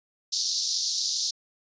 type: band-pass noise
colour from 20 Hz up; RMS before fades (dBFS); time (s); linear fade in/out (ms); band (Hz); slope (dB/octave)
white; -28; 0.32-1.31; 10; 4100 to 6000; 48
effects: resampled to 16000 Hz